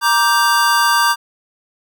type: chord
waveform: square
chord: G minor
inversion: first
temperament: just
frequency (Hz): 940.8 / 1176 / 1568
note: Bb5 / D6 / G6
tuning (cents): +16 / +2 / 0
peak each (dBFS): -17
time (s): 0.01-1.16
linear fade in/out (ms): 50
effects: none